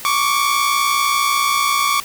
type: tone pair together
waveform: sawtooth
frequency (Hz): 1108.7 / 1168.9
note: C#6 / D6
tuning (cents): 0 / -9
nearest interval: minor second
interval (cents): 91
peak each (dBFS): -14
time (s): 0.05-2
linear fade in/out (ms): 0
effects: white hiss -34 dBFS RMS until 2.04 s